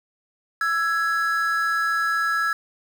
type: tone pair together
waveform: triangle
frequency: 1331.9 / 1668 Hz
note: E6 / G#6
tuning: +17 / +7 cents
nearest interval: major third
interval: 390 cents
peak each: -21 dBFS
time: 0.61-2.53 s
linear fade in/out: 2 ms
effects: 7-bit